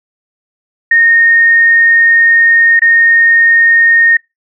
sine tone with dropouts, 1845 Hz, A#6, 18 cents flat, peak -4 dBFS, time 0.91-4.17 s, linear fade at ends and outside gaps 5 ms, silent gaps 2.794-2.818 s, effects noise-tail reverb RT60 0.2 s tail -26 dB re dry

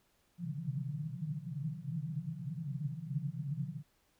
white band-pass noise, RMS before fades -39 dBFS, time 0.38-3.83 s, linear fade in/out 50 ms, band 130 to 170 Hz, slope 96 dB/octave, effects pink hiss -73 dBFS RMS until 4.19 s

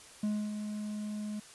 triangle tone with ADSR envelope, 210.5 Hz, G#3, 24 cents sharp, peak -26 dBFS, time 0.23-1.4 s, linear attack 6 ms, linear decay 270 ms, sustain -7 dB, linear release 8 ms, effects white hiss -53 dBFS RMS until 1.54 s + resampled to 24000 Hz

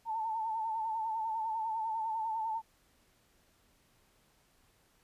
sine tone with vibrato, 889 Hz, A5, 18 cents sharp, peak -32 dBFS, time 0.05-2.62 s, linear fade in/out 50 ms, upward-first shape sine, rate 10 Hz, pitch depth 54 cents each way, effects pink hiss -69 dBFS RMS until 5.03 s + resampled to 32000 Hz

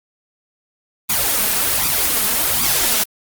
white noise with flanger, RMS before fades -17 dBFS, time 1.09-3.04 s, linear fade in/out 10 ms, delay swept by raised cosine 0.84 to 4.74 ms, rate 1.3 Hz, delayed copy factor +0.65, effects Opus 24 kbps

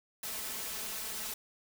white noise with comb filter, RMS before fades -39 dBFS, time 0.23-1.34 s, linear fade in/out 5 ms, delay 4.6 ms, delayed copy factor +0.65, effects none

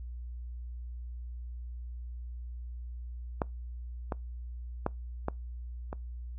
clicks, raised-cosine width 1 ms, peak -14 / -18 / -14 / -16 / -23 dBFS, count 5, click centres 3.418 / 4.122 / 4.864 / 5.284 / 5.929 s, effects noise-tail reverb RT60 0.2 s tail -25 dB re dry + added 60 Hz sine -38 dBFS peak until 6.38 s

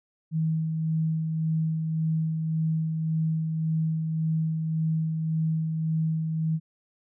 sine tone with tremolo, 159.7 Hz, D#3, 45 cents sharp, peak -22 dBFS, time 0.31-6.6 s, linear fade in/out 50 ms, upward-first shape sine, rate 1.8 Hz, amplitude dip 35%, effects none

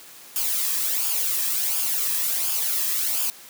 blue noise with flanger, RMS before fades -24 dBFS, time 0.36-3.3 s, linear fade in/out 0 ms, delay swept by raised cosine 0.5 to 1.4 ms, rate 1.4 Hz, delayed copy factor -0.6, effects white hiss -45 dBFS RMS until 3.49 s + high-pass 150 Hz 12 dB/octave

